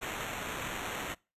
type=noise with sample-and-hold; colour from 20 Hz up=white; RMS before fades=-38 dBFS; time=0.01-1.15 s; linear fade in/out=20 ms; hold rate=4900 Hz; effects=noise-tail reverb RT60 0.3 s tail -24 dB re dry + resampled to 32000 Hz